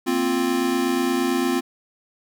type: chord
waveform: square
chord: Bb suspended second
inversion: none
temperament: equal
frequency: 233.1 / 261.6 / 349.2 Hz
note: Bb3 / C4 / F4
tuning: 0 / 0 / 0 cents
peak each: -29 / -23 / -24 dBFS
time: 0.06-1.61 s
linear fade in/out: 20 ms
effects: none